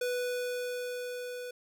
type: tone with level ramp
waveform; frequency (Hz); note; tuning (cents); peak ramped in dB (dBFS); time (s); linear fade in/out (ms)
square; 493.9; B4; 0; -30 to -39; 0.01-1.51; 5
effects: none